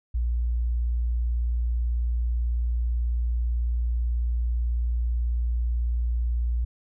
sine tone, 59.1 Hz, A#1, 24 cents sharp, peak -22 dBFS, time 0.14-6.65 s, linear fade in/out 10 ms, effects none

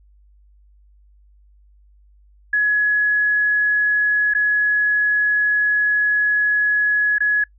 sine tone with dropouts, 1686 Hz, G#6, 26 cents sharp, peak -14 dBFS, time 2.53-7.44 s, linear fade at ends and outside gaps 5 ms, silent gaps 4.338-4.348 / 7.184-7.204 s, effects noise-tail reverb RT60 0.1 s tail -25 dB re dry + added 50 Hz sine -49 dBFS peak until 7.58 s

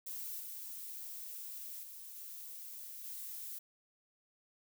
violet noise with level steps, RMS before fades -43 / -46 / -50 / -48 / -45 dBFS, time 0.06-3.59 s, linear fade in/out 10 ms, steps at 0.4 / 1.83 / 2.16 / 3.04 s, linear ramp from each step 2 ms, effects none

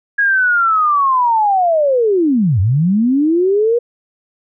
sine linear two-way sweep, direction down then up, 1661.2 to 88.4 to 484.4 Hz, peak -10 dBFS, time 0.18-3.79 s, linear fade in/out 10 ms, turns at 2.6 s, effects none

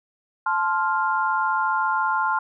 sine chord, F major, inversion first, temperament just, 873.1 / 1047.7 / 1396.9 Hz, A5 / C6 / F6, -14 / +2 / 0 cents, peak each -24 dBFS, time 0.46-2.39 s, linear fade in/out 5 ms, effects none

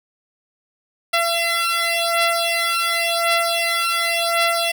10% pulse beating tone pair, 677 / 677.91 Hz, E5 / E5, +46 / +48 cents, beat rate 0.91 Hz, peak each -12 dBFS, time 1.13-4.72 s, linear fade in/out 10 ms, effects none

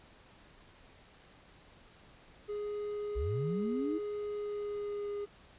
triangle tone with pitch glide, 415.3 to 409.1 Hz, G#4 to G#4, 0 to -26 cents, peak -33 dBFS, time 2.48-5.26 s, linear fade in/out 20 ms, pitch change -26 cents, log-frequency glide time 4.33-5.15 s
sine linear sweep, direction up, 51.6 to 329.6 Hz, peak -32 dBFS, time 3.15-3.99 s, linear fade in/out 20 ms
effects pink hiss -59 dBFS RMS until 5.58 s + resampled to 8000 Hz

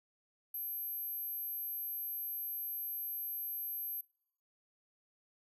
sine tone, 12450 Hz, G9, 13 cents flat, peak -36 dBFS, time 0.54-4.01 s, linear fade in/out 5 ms, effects noise-tail reverb RT60 0.7 s tail -26 dB re dry + tanh soft clip ceiling -35 dBFS

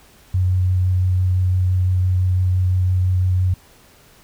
sine tone with vibrato, 91.8 Hz, F#2, 13 cents flat, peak -14 dBFS, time 0.34-3.54 s, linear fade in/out 5 ms, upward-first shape sine, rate 5.9 Hz, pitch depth 11 cents each way, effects pink hiss -50 dBFS RMS until 4.23 s

